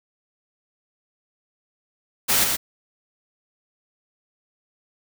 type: noise with echo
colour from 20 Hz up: white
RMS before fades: -19 dBFS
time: 2.28-2.45 s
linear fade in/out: 20 ms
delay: 120 ms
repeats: 1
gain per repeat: -4 dB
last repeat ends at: 2.57 s
effects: none